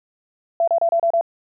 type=tone bursts; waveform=sine; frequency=674 Hz; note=E5; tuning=38 cents sharp; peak=-14 dBFS; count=6; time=0.6-1.211 s; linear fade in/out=2 ms; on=76 ms; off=31 ms; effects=none